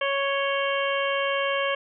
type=harmonic tone with a mistuned harmonic; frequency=554.4 Hz; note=C#5; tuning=in tune; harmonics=1 / 2 / 3 / 4 / 5 / 6; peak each=-26 / -29 / -31 / -32 / -33 / -34 dBFS; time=0.01-1.75 s; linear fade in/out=5 ms; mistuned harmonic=6; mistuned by=-100 cents; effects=none